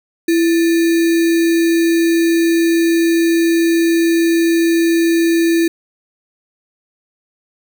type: tone with sample-and-hold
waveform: sine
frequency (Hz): 333.1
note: E4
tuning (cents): +18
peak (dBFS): -10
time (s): 0.28-5.68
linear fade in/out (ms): 5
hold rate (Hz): 2100
effects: none